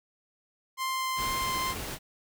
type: tone with vibrato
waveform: sawtooth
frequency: 1046.5 Hz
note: C6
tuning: in tune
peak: -25 dBFS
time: 0.77-1.75 s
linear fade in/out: 50 ms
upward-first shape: triangle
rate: 2.2 Hz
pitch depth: 8 cents each way
type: noise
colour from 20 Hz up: pink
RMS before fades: -37 dBFS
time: 1.16-1.99 s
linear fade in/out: 50 ms
effects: none